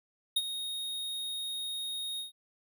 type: tone with ADSR envelope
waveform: square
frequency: 3729 Hz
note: A#7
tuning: in tune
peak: -24 dBFS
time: 0.36-2.32 s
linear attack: 7 ms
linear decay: 42 ms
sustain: -11 dB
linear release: 130 ms
effects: none